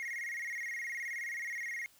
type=tone with vibrato; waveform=triangle; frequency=2014 Hz; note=B6; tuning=33 cents sharp; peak=-35 dBFS; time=0-1.86 s; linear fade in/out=0 ms; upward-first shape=square; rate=19 Hz; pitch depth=110 cents each way; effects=white hiss -64 dBFS RMS until 1.99 s